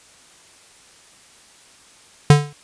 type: tone with exponential decay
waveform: square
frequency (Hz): 146.2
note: D3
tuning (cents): -7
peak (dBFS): -4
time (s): 2.3-2.53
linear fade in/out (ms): 2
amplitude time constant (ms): 50
effects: white hiss -49 dBFS RMS until 2.63 s + resampled to 22050 Hz